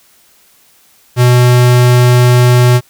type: tone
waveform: square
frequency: 123.47 Hz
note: B2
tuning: in tune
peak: -5 dBFS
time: 1.16-2.81 s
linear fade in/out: 50 ms
effects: white hiss -48 dBFS RMS until 2.89 s